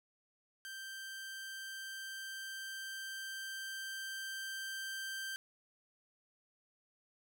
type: tone with level ramp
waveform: sawtooth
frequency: 1568 Hz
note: G6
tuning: in tune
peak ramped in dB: -41 to -36 dBFS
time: 0.65-5.36 s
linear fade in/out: 0 ms
effects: none